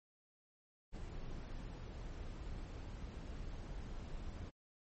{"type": "noise with ADSR envelope", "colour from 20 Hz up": "brown", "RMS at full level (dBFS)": -43, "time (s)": [0.92, 4.51], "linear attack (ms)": 45, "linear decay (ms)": 5, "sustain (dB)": -3, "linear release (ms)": 27, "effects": ["MP3 32 kbps"]}